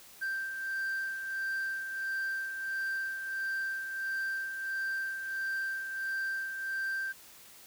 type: beating tone pair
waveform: sine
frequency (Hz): 1568 / 1569.5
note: G6 / G6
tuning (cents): 0 / +2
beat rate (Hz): 1.5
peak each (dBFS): -39 / -31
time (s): 0.21-7.13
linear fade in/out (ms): 20
effects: tanh soft clip ceiling -30 dBFS + white hiss -54 dBFS RMS until 7.66 s